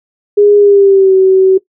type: tone with pitch glide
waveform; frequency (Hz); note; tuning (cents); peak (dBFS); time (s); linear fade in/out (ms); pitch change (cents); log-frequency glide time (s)
sine; 411.2 to 379.3; G#4 to F#4; -17 to +43; -3; 0.37-1.58; 10; -140; 0.57-1.14
effects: noise-tail reverb RT60 0.1 s tail -18 dB re dry